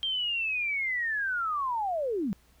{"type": "linear sweep", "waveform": "sine", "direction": "down", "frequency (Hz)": [3189, 174.61], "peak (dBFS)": -27, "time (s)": [0.03, 2.33], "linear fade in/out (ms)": 0, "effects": ["added 60 Hz sine -60 dBFS peak until 2.6 s", "pink hiss -64 dBFS RMS until 2.6 s"]}